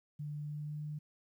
sine tone with pitch glide, 148.1 to 150.17 Hz, D3 to D3, +15 to +39 cents, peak -38 dBFS, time 0.19-0.99 s, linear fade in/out 10 ms, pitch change +24 cents, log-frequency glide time 0.36-0.82 s, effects 12-bit

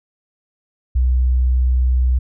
sine tone, 62.9 Hz, B1, 32 cents sharp, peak -12 dBFS, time 0.95-2.19 s, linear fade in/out 10 ms, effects none

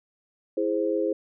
sine chord, E augmented, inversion none, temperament equal, 329.6 / 415.3 / 523.3 Hz, E4 / G#4 / B#4, 0 / 0 / 0 cents, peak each -27 dBFS, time 0.57-1.13 s, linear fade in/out 5 ms, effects none

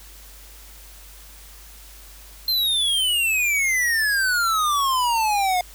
square exponential sweep, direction down, 4186 to 710 Hz, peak -19 dBFS, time 2.48-5.61 s, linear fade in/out 2 ms, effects added 50 Hz sine -44 dBFS peak until 5.74 s + white hiss -46 dBFS RMS until 5.74 s

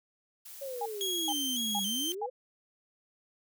blue noise, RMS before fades -47 dBFS, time 0.45-2.15 s, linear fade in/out 10 ms
sine exponential two-way sweep, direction down then up, 565 to 191.7 to 525 Hz, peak -36 dBFS, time 0.61-2.3 s, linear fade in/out 10 ms, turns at 1.84 s
sine tone bursts, 817 Hz, G#5, 29 cents flat, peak -31 dBFS, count 4, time 0.81-2.262 s, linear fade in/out 5 ms, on 48 ms, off 420 ms
sawtooth tone with vibrato, 3214 Hz, G7, 43 cents sharp, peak -28 dBFS, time 1.01-2.12 s, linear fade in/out 0 ms, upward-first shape square, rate 1.8 Hz, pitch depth 50 cents each way
effects none

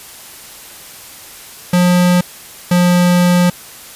square tone pair in turn, 178.3 / 177.36 Hz, F3 / F3, +36 / +27 cents, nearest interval unison, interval 9 cents, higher first, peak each -9 dBFS, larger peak neither, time 1.73-2.21 / 2.71-3.5 s, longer second, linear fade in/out 5 ms, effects white hiss -35 dBFS RMS until 3.95 s + resampled to 32000 Hz

